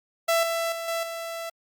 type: tone with level steps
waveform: sawtooth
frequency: 666 Hz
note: E5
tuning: 18 cents sharp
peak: -16 / -21 / -27 / -22 / -28 dBFS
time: 0.28-1.5 s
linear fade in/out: 10 ms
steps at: 0.43 / 0.72 / 0.88 / 1.03 s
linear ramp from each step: 2 ms
effects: Opus 48 kbps